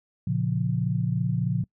sine chord, Bb minor, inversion none, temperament just, 116.54 / 139.85 / 174.81 Hz, Bb2 / Db3 / F3, 0 / +16 / +2 cents, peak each -27 dBFS, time 0.27-1.64 s, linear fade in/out 5 ms, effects noise-tail reverb RT60 0.1 s tail -25 dB re dry

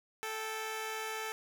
10% pulse tone pair together, 438.9 / 784 Hz, A4 / G5, -4 / 0 cents, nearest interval minor seventh, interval 1004 cents, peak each -29 / -38 dBFS, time 0.23-1.32 s, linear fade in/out 0 ms, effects none

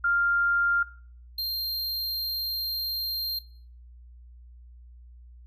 sine / square tone pair in turn, 1396.9 / 4186 Hz, F6 / C8, 0 / 0 cents, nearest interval octave + perfect fifth, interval 1900 cents, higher second, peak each -21 / -28 dBFS, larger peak first, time 0.04-0.83 / 1.38-3.39 s, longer second, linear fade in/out 5 ms, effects noise-tail reverb RT60 0.5 s tail -19 dB re dry + added 60 Hz sine -46 dBFS peak until 5.46 s

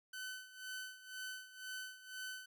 sawtooth tone with tremolo, 1515 Hz, F#6, 40 cents sharp, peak -39 dBFS, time 0.13-2.46 s, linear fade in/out 5 ms, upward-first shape sine, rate 2 Hz, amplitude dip 80%, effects none

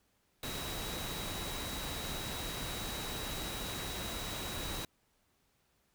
sine tone in noise, 3866 Hz, B7, 38 cents flat, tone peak -45 dBFS, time 0.43-4.85 s, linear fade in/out 2 ms, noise pink, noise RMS -40 dBFS, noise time 0.43-4.85 s, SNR -8 dB, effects pink hiss -74 dBFS RMS until 5.94 s

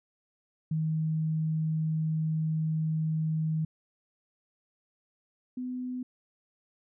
sine tone pair in turn, 157.9 / 251.7 Hz, D#3 / B3, +26 / +33 cents, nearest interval minor sixth, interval 807 cents, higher second, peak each -26 / -32 dBFS, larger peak first, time 0.71-3.65 / 5.57-6.03 s, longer first, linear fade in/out 5 ms, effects none

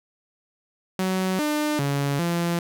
sawtooth tone with pitch steps, 187.3 / 300.3 / 141.1 / 171.2 Hz, F#3 / D4 / C#3 / F3, +21 / +39 / +31 / -34 cents, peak -18 dBFS, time 0.99-2.59 s, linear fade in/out 2 ms, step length 400 ms, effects none

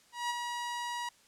sawtooth tone with ADSR envelope, 960 Hz, B5, 49 cents flat, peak -26 dBFS, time 0.12-1.09 s, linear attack 180 ms, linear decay 20 ms, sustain -5 dB, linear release 4 ms, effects white hiss -63 dBFS RMS until 1.27 s + low-pass 9000 Hz 12 dB/octave

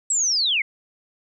sine linear sweep, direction down, 7902 to 2053 Hz, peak -18 dBFS, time 0.1-0.62 s, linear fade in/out 5 ms, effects none

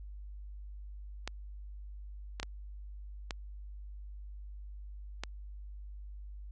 clicks, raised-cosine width 0.2 ms, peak -19 dBFS, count 5, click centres 1.276 / 2.399 / 2.43 / 3.308 / 5.236 s, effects added 50 Hz sine -43 dBFS peak until 6.51 s + resampled to 24000 Hz

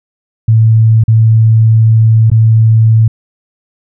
sine tone with dropouts, 111.6 Hz, A2, 25 cents sharp, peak -3 dBFS, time 0.48-3.08 s, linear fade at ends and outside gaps 5 ms, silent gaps 1.038-1.08 / 2.301-2.315 s, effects none

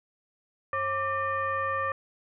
sine tone with frequency modulation, 1174.7 Hz, D6, in tune, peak -26 dBFS, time 0.73-1.92 s, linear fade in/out 2 ms, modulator 635 Hz, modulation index 1, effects none

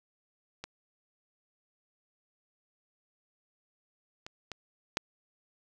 clicks, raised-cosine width 0.2 ms, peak -22 / -25 / -22 / -11 dBFS, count 4, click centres 0.64 / 4.265 / 4.517 / 4.971 s, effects none

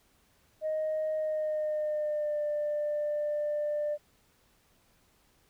sine tone with pitch glide, 623 to 594.5 Hz, D#5 to D5, +2 to +21 cents, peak -27 dBFS, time 0.61-3.98 s, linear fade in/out 50 ms, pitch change -81 cents, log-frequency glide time 1.15-2.42 s, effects tanh soft clip ceiling -25 dBFS + pink hiss -67 dBFS RMS until 5.49 s

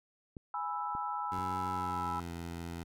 clicks, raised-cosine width 3 ms, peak -31 / -33 / -36 dBFS, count 3, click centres 0.368 / 0.951 / 1.385 s
sine chord, E major, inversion first, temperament equal, 830.6 / 987.8 / 1318.5 Hz, G#5 / B5 / E6, 0 / 0 / 0 cents, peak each -38 dBFS, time 0.54-2.2 s, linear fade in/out 2 ms
15% pulse tone with pitch glide, 92.5 to 84.82 Hz, F#2 to E2, 0 to +50 cents, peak -33 dBFS, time 1.31-2.84 s, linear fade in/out 20 ms, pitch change -150 cents, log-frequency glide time 1.68-2.31 s
effects none

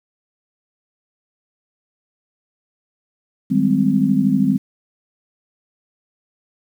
sine chord, Ab major seventh, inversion second, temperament just, 155.74 / 194.67 / 207.7 / 259.6 Hz, Eb3 / G3 / Ab3 / C4, +2 / -12 / 0 / -13 cents, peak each -23 / -18 / -19 / -17 dBFS, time 3.5-4.58 s, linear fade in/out 20 ms, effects 8-bit

